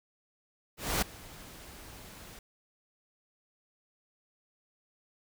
pink noise with ADSR envelope, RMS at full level -27 dBFS, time 0.77-2.39 s, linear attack 250 ms, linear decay 7 ms, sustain -22 dB, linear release 3 ms, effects none

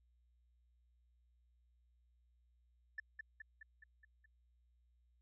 sine tone with echo, 1760 Hz, A6, in tune, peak -39 dBFS, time 2.98-3 s, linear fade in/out 5 ms, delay 210 ms, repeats 6, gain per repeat -4 dB, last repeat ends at 4.26 s, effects tanh soft clip ceiling -36 dBFS + added 60 Hz sine -70 dBFS peak until 5.21 s

